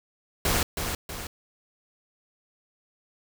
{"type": "noise with echo", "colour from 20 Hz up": "pink", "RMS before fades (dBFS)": -24, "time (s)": [0.45, 0.63], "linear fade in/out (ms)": 2, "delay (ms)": 320, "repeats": 2, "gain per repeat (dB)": -6, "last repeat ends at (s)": 1.27, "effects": []}